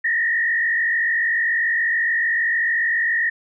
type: tone with frequency modulation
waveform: sine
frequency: 1856 Hz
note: A#6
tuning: 8 cents flat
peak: -17 dBFS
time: 0.04-3.3 s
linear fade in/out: 10 ms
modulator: 46.9 Hz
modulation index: 1.5
effects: none